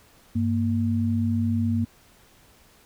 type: tone pair together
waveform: sine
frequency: 98.22 / 232.4 Hz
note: G2 / A#3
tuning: +4 / -5 cents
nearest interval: octave + minor third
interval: 1491 cents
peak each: -24 / -23 dBFS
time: 0.35-1.85 s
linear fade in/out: 10 ms
effects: pink hiss -56 dBFS RMS until 2.85 s